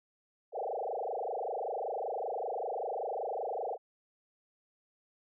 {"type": "tone with frequency modulation", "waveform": "sine", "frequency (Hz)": 622.3, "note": "D#5", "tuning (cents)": 0, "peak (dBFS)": -33, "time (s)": [0.52, 3.78], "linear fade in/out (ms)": 50, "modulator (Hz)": 25.2, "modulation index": 7.4, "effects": []}